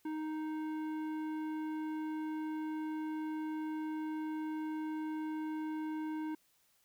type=tone with tanh clipping; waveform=sine; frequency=311.1 Hz; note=D#4; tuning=in tune; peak=-38 dBFS; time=0.05-6.35 s; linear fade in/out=5 ms; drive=13 dB; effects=white hiss -72 dBFS RMS until 6.84 s